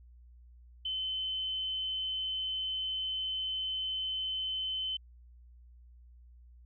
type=tone; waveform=sine; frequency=3057 Hz; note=G7; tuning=44 cents flat; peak=-32 dBFS; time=0.85-4.97 s; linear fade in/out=5 ms; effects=added 60 Hz sine -53 dBFS peak until 6.65 s